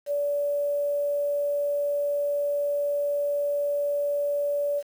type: tone with quantisation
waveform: sine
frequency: 576 Hz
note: D5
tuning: 34 cents flat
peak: -23 dBFS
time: 0.06-4.83 s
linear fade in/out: 50 ms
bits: 8
effects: none

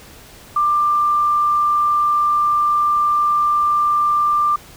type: tone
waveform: sine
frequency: 1187 Hz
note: D6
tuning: 18 cents sharp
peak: -13 dBFS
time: 0.56-4.56 s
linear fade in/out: 5 ms
effects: pink hiss -42 dBFS RMS until 4.76 s

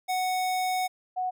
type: tone pair in turn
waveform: square / sine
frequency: 740 / 737.2 Hz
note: F#5 / F#5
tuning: 0 / -7 cents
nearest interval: unison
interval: 7 cents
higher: first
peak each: -26 dBFS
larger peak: neither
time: 0.08-0.88 / 1.16-1.31 s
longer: first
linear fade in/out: 20 ms
effects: none

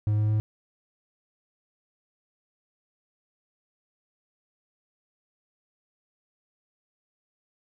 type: tone with pitch steps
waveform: triangle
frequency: 105.6 / 106.58 / 107.57 Hz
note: G#2 / G#2 / A2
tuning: +29 / +45 / -39 cents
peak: -19 dBFS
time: 0.07-0.4 s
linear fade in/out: 0 ms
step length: 110 ms
effects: none

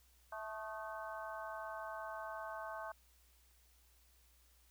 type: harmonic tone with a mistuned harmonic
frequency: 218.6 Hz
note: A3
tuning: 11 cents flat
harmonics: 3 / 4 / 5 / 6 / 7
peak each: -47 / -49 / -49 / -53 / -50 dBFS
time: 0.32-2.92 s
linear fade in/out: 5 ms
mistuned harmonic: 6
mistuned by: -92 cents
effects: added 60 Hz sine -68 dBFS peak until 4.7 s + white hiss -71 dBFS RMS until 4.7 s

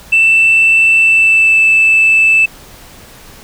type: tone with pitch glide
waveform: sine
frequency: 2662 to 2636 Hz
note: E7 to E7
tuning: +16 to -1 cents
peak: -4 dBFS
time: 0.12-2.46 s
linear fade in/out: 10 ms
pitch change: -17 cents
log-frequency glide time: 0.99-1.6 s
effects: tanh soft clip ceiling -2 dBFS + pink hiss -37 dBFS RMS until 3.43 s

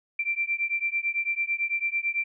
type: beating tone pair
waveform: sine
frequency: 2349 / 2358 Hz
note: D7 / D7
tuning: 0 / +6 cents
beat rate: 9 Hz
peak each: -28 dBFS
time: 0.19-2.24 s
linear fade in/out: 5 ms
effects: none

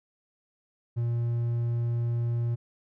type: tone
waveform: triangle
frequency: 118.1 Hz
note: A#2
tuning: 23 cents sharp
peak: -23 dBFS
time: 0.96-2.56 s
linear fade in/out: 20 ms
effects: none

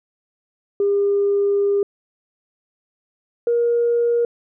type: tone pair in turn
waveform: sine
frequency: 402.6 / 472.8 Hz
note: G4 / A#4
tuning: +46 / +24 cents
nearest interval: minor third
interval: 278 cents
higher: second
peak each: -14 dBFS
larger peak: neither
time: 0.8-1.83 / 3.47-4.25 s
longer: first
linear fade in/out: 2 ms
effects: tanh soft clip ceiling -10 dBFS

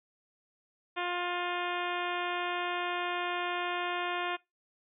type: harmonic tone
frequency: 353.6 Hz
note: F4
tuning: 22 cents sharp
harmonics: 1 / 2 / 3 / 4 / 5 / 6 / 7 / 8 / 9 / 10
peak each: -38 / -37 / -37 / -40 / -41 / -44 / -41 / -45 / -46 / -48 dBFS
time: 0.96-4.37 s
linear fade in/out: 20 ms
effects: noise-tail reverb RT60 0.2 s tail -22 dB re dry

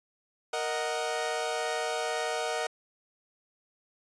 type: chord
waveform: sawtooth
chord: D# minor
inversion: second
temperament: equal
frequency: 466.2 / 622.3 / 740 Hz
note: A#4 / D#5 / F#5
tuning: 0 / 0 / 0 cents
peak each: -30 dBFS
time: 0.53-2.67 s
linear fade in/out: 5 ms
effects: resampled to 22050 Hz

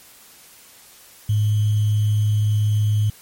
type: tone with sample-and-hold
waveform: sine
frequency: 105.7 Hz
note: G#2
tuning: 31 cents sharp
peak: -15 dBFS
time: 1.29-3.1 s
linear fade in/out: 5 ms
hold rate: 3150 Hz
effects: white hiss -47 dBFS RMS until 3.21 s + MP3 64 kbps

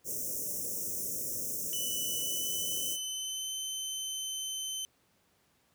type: band-stop noise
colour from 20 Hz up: white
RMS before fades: -36 dBFS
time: 0.04-2.98 s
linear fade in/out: 50 ms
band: 600 to 5500 Hz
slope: 96 dB/octave
type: tone with pitch glide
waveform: 20% pulse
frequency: 2981 to 3074 Hz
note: F#7 to G7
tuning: +12 to -35 cents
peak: -29 dBFS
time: 1.73-4.85 s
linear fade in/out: 0 ms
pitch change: +53 cents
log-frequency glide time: 2.21-3.53 s
effects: pink hiss -70 dBFS RMS until 5.74 s + high-pass 80 Hz 12 dB/octave

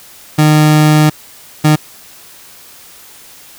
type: tone bursts at uneven times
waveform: 30% pulse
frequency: 152.7 Hz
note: D#3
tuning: 32 cents flat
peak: -3 dBFS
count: 2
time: 0.38-1.1 / 1.64-1.76 s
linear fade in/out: 10 ms
effects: white hiss -38 dBFS RMS until 3.58 s

